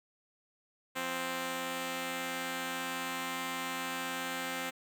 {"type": "tone pair together", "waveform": "5% pulse", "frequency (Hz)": [174.47, 261.6], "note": ["F3", "C4"], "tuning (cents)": [-1, 0], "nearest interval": "perfect fifth", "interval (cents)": 701, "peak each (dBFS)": [-31, -24], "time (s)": [0.95, 4.71], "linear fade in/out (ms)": 20, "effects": []}